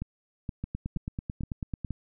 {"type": "two click trains", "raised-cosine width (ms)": 5, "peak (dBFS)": [-20, -20], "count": [12, 5], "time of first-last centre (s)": [[0.64, 1.847], [0.02, 1.907]], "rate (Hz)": [9.11, 2.12], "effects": []}